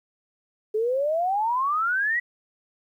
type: exponential sweep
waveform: sine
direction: up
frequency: 419.8 to 1975.5 Hz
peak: -21 dBFS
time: 0.74-2.2 s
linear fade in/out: 10 ms
effects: 10-bit